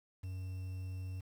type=tone with quantisation; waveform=triangle; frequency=92.9 Hz; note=F#2; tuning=7 cents sharp; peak=-37 dBFS; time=0.23-1.21 s; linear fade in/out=10 ms; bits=10; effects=none